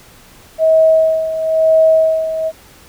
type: tone with tremolo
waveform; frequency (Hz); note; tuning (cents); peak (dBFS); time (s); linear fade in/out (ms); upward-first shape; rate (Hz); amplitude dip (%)
sine; 640; D#5; +49; -6; 0.58-2.52; 50; sine; 1; 70
effects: pink hiss -43 dBFS RMS until 2.88 s